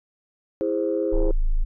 sine chord, E augmented, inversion none, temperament equal with one note detuned, 329.6 / 408.6 / 523.3 Hz, E4 / G#4 / B#4, 0 / -28 / 0 cents, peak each -25 dBFS, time 0.61-1.31 s, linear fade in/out 0 ms
sine tone, 26.89 Hz, A0, 39 cents flat, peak -16 dBFS, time 1.12-1.65 s, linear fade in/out 20 ms
effects tanh soft clip ceiling -12 dBFS

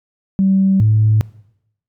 sine tone pair in turn, 192.6 / 108.09 Hz, G3 / A2, -30 / -30 cents, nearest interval minor seventh, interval 1000 cents, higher first, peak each -10 / -8 dBFS, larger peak second, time 0.39-0.8 / 0.8-1.21 s, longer neither, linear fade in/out 0 ms, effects noise-tail reverb RT60 0.8 s tail -21 dB re dry + tanh soft clip ceiling -4 dBFS

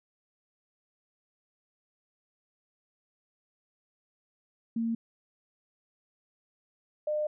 sine tone pair in turn, 228.9 / 604.4 Hz, A#3 / D5, -31 / +50 cents, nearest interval octave + perfect fourth, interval 1681 cents, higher second, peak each -27 / -27 dBFS, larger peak neither, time 4.76-4.95 / 7.07-7.27 s, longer second, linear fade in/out 5 ms, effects none

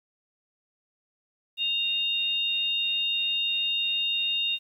sine tone pair together, 2794 / 3697 Hz, F7 / A#7, 0 / -15 cents, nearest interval perfect fourth, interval 485 cents, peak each -27 dBFS, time 1.57-4.59 s, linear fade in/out 50 ms, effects 10-bit

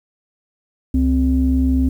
sine tone pair together, 68.15 / 260 Hz, C#2 / C4, -29 / -11 cents, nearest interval octave + major seventh, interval 2318 cents, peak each -15 dBFS, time 0.94-1.89 s, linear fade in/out 5 ms, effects tanh soft clip ceiling -6 dBFS + 8-bit

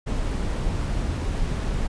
brown noise, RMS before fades -25 dBFS, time 0.06-1.88 s, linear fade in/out 20 ms, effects resampled to 22050 Hz

